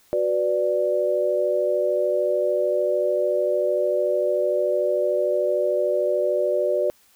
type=chord; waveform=sine; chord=B minor; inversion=second; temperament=equal; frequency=370 / 493.9 / 587.3 Hz; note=F#4 / B4 / D5; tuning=0 / 0 / 0 cents; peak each=-25 / -25 / -21 dBFS; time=0.13-6.9 s; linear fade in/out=0 ms; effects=white hiss -58 dBFS RMS until 7.15 s